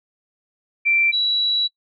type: tone pair in turn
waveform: sine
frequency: 2349 / 3916 Hz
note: D7 / B7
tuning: 0 / -15 cents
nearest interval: major sixth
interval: 885 cents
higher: second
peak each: -15 / -17 dBFS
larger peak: first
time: 0.85-1.12 / 1.12-1.68 s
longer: second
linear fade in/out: 20 ms
effects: noise-tail reverb RT60 0.1 s tail -20 dB re dry